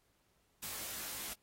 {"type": "noise with comb filter", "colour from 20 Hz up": "white", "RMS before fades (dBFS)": -43, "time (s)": [0.62, 1.34], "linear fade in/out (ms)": 10, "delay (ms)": 19, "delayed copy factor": 0.8, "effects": ["pink hiss -75 dBFS RMS until 1.42 s", "AAC 48 kbps"]}